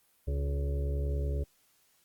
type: harmonic tone with a mistuned harmonic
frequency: 70.3 Hz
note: C#2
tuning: 25 cents sharp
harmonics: 1 / 2 / 4 / 5 / 6 / 7 / 8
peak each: -29 / -38 / -47 / -48 / -42 / -53 / -45 dBFS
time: 0.27-1.44 s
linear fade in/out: 10 ms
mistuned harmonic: 5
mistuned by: +43 cents
effects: white hiss -68 dBFS RMS until 2.04 s + Opus 32 kbps